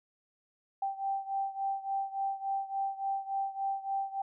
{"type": "beating tone pair", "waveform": "sine", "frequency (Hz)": [782, 785.5], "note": ["G5", "G5"], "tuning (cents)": [-4, 3], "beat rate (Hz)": 3.5, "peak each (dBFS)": [-33, -36], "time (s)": [0.82, 4.22], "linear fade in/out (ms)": 5, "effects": []}